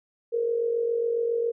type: tone with amplitude modulation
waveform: sine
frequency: 466.2 Hz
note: A#4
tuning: in tune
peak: -20 dBFS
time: 0.32-1.52 s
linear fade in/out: 20 ms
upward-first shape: sine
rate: 47.3 Hz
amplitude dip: 60%
effects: none